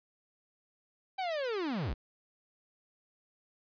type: linear sweep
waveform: 45% pulse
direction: down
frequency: 784 to 35.77 Hz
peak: -32 dBFS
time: 1.18-1.94 s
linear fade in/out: 10 ms
effects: resampled to 11025 Hz